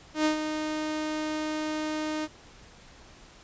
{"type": "tone with ADSR envelope", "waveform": "sawtooth", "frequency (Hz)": 308.3, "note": "D#4", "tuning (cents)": -16, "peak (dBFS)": -17, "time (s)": [0.14, 2.28], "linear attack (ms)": 110, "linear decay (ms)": 110, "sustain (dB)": -8, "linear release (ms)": 40, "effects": ["pink hiss -52 dBFS RMS until 3.43 s", "resampled to 16000 Hz"]}